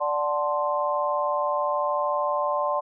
sine chord, D dominant seventh, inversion none, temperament equal, 587.3 / 740 / 880 / 1046.5 Hz, D5 / F#5 / A5 / C6, 0 / 0 / 0 / 0 cents, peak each -26 / -32 / -30 / -26 dBFS, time 0-2.81 s, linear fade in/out 20 ms, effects none

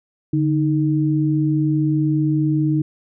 sine tone pair together, 146.35 / 311.1 Hz, D3 / D#4, -6 / 0 cents, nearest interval octave + minor second, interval 1306 cents, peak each -18 dBFS, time 0.33-2.82 s, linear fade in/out 5 ms, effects none

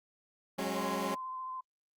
15% pulse chord, F# suspended second, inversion none, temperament equal with one note detuned, 185 / 207.7 / 272.1 Hz, F#3 / G#3 / C#4, 0 / 0 / -32 cents, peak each -31 dBFS, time 0.58-1.15 s, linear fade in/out 10 ms
sine tone with vibrato, 1034 Hz, C6, 21 cents flat, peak -38 dBFS, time 0.75-1.61 s, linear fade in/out 10 ms, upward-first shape sine, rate 14 Hz, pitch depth 17 cents each way
effects noise-tail reverb RT60 0.1 s tail -26 dB re dry + Opus 48 kbps

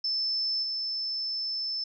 sine tone with level steps, 5274 Hz, E8, in tune, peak -26 / -29 dBFS, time 0.04-1.84 s, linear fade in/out 5 ms, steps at 0.62 s, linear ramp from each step 20 ms, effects none

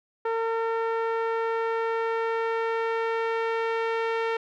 sawtooth tone with low-pass filter sweep, 454.4 Hz, A#4, 44 cents flat, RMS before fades -27 dBFS, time 0.25-4.37 s, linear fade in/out 5 ms, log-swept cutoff 1400 to 2400 Hz, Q 1.2, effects none

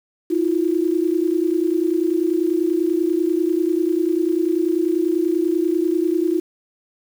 sine tone pair together, 323.4 / 353.6 Hz, E4 / F4, -33 / +22 cents, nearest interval major second, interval 155 cents, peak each -19 dBFS, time 0.3-6.4 s, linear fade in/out 10 ms, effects 7-bit

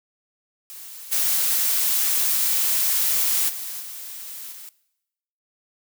blue noise with level steps, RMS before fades -39 / -21 / -32 / -36 / -40 dBFS, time 0.7-4.69 s, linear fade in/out 0 ms, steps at 1.11 / 3.48 / 3.8 / 4.51 s, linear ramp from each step 20 ms, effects noise-tail reverb RT60 0.9 s tail -20 dB re dry

